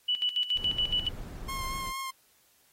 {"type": "tone with tremolo", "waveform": "sine", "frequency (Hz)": 2960, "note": "F#7", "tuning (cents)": 0, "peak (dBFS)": -24, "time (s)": [0.08, 1.09], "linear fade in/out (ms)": 10, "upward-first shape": "square", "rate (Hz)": 7.1, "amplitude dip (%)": 75}
{"type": "noise", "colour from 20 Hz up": "brown", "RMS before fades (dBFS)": -39, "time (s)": [0.55, 1.93], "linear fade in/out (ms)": 50}
{"type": "tone with vibrato", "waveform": "sawtooth", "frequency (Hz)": 1065, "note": "C6", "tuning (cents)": 30, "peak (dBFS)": -30, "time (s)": [1.48, 2.11], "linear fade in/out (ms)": 10, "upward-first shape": "sine", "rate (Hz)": 4.4, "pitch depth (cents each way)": 19}
{"effects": ["white hiss -65 dBFS RMS until 2.72 s", "AAC 48 kbps"]}